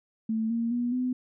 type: tone with pitch steps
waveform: sine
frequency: 221.8 / 231.5 / 241.6 / 252.1 Hz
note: A3 / A#3 / B3 / B3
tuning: +14 / -12 / -38 / +36 cents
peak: -25 dBFS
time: 0.29-1.13 s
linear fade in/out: 5 ms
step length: 210 ms
effects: none